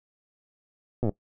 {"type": "slowing click train", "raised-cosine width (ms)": 2, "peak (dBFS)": -14, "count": 8, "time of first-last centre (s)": [1.03, 1.093], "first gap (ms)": 8, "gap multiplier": 1.04, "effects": ["noise-tail reverb RT60 0.1 s tail -18 dB re dry"]}